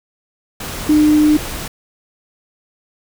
sine tone in noise, 302.5 Hz, D#4, 49 cents flat, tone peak -8 dBFS, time 0.89-1.37 s, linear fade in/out 5 ms, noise pink, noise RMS -26 dBFS, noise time 0.6-1.68 s, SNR +15 dB, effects none

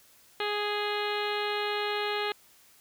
harmonic tone, 415.3 Hz, G#4, in tune, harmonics 1 / 2 / 3 / 4 / 5 / 6 / 7 / 8 / 9 / 10, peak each -32 / -35 / -37 / -38 / -39 / -40 / -40 / -41 / -42 / -42 dBFS, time 0.4-2.32 s, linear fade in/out 2 ms, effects white hiss -59 dBFS RMS until 2.8 s

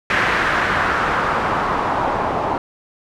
white noise with low-pass filter sweep, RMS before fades -19 dBFS, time 0.1-2.58 s, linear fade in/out 2 ms, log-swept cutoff 1800 to 820 Hz, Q 2, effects none

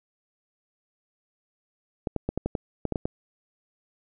clicks, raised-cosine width 2 ms, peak -13 dBFS, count 10, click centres 2.072 / 2.163 / 2.29 / 2.376 / 2.46 / 2.552 / 2.853 / 2.923 / 2.958 / 3.055 s, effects none

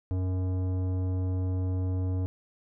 sine tone with tanh clipping, 92.5 Hz, F#2, in tune, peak -28 dBFS, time 0.11-2.26 s, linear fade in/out 0 ms, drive 14 dB, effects none

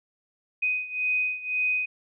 sine beating tone pair, 2500 / 2501.9 Hz, D#7 / D#7, +8 / +9 cents, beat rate 1.9 Hz, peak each -26 / -29 dBFS, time 0.62-1.86 s, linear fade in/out 10 ms, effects none

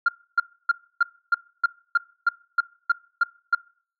sine tone bursts, 1396.9 Hz, F6, in tune, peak -13 dBFS, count 12, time 0.06-3.55 s, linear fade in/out 5 ms, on 25 ms, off 290 ms, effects noise-tail reverb RT60 0.5 s tail -25 dB re dry + tanh soft clip ceiling -12 dBFS

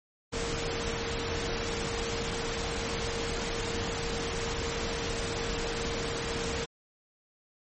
sine tone in noise, 462.6 Hz, A#4, 13 cents flat, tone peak -36 dBFS, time 0.32-6.66 s, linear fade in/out 20 ms, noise pink, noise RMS -33 dBFS, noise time 0.32-6.66 s, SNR -6 dB, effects MP3 32 kbps

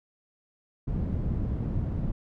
white low-pass noise, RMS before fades -29 dBFS, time 0.87-2.12 s, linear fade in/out 10 ms, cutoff 130 Hz, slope 12 dB/octave, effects none

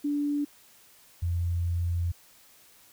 sine tone pair in turn, 290.2 / 86.28 Hz, D4 / F2, -21 / -20 cents, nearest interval octave + major sixth, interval 2099 cents, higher first, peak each -25 dBFS, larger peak neither, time 0.04-0.45 / 1.22-2.12 s, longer second, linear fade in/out 10 ms, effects white hiss -57 dBFS RMS until 2.92 s

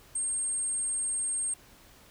sine tone, 8540 Hz, C9, 34 cents sharp, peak -28 dBFS, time 0.15-1.54 s, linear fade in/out 5 ms, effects pink hiss -56 dBFS RMS until 2.1 s

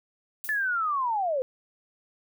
violet noise with exponential decay, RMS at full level -34 dBFS, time 0.44-0.71 s, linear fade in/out 0 ms, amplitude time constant 57 ms
sine linear sweep, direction down, 1760 to 493.9 Hz, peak -24 dBFS, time 0.49-1.42 s, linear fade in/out 0 ms
effects none

